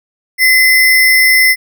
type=tone with sample-and-hold; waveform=sine; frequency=2038 Hz; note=C7; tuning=46 cents flat; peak=-5 dBFS; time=0.38-1.56 s; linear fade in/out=50 ms; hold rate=7350 Hz; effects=none